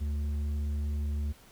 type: tone with tanh clipping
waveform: sine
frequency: 73.42 Hz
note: D2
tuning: in tune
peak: -30 dBFS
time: 0-1.33 s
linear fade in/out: 20 ms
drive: 7 dB
effects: pink hiss -57 dBFS RMS until 1.51 s